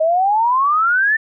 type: exponential sweep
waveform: sine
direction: up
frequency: 620 to 1810 Hz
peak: -12 dBFS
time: 0-1.17 s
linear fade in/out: 10 ms
effects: none